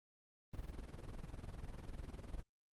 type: noise with tremolo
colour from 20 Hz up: brown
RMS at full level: -45 dBFS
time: 0.53-2.43 s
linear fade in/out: 10 ms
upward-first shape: sine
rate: 20 Hz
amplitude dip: 75%
effects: Opus 32 kbps